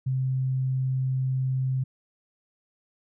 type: tone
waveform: sine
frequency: 130.81 Hz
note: C3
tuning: in tune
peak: -23 dBFS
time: 0.06-1.84 s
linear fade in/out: 10 ms
effects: none